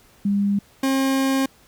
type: tone pair in turn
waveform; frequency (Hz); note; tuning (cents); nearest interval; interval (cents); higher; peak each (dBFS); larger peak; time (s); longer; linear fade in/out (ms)
sine / 40% pulse; 201.1 / 268.4; G3 / C4; +44 / +44; perfect fourth; 500; second; -17; neither; 0.25-0.59 / 0.83-1.46; second; 5
effects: pink hiss -54 dBFS RMS until 1.67 s